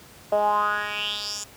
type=tone with band-pass filter sweep; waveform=10% pulse; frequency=207.7 Hz; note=G#3; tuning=in tune; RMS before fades=-25 dBFS; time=0.32-1.44 s; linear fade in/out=5 ms; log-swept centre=600 to 7000 Hz; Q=5.1; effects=pink hiss -48 dBFS RMS until 1.56 s + high-pass 60 Hz 12 dB/octave